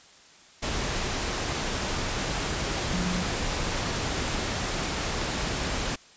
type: tone in noise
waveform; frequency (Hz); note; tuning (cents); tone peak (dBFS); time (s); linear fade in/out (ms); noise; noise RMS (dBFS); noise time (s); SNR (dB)
sine; 179.5; F3; +48; -28; 2.93-3.23; 10; pink; -29; 0.62-5.96; -2
effects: white hiss -53 dBFS RMS until 6.16 s + resampled to 16000 Hz